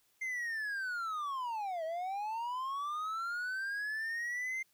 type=linear two-way sweep; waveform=triangle; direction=down then up; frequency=2100 to 630 to 2100 Hz; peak=-33 dBFS; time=0.21-4.63 s; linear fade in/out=10 ms; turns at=1.84 s; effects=white hiss -72 dBFS RMS until 4.73 s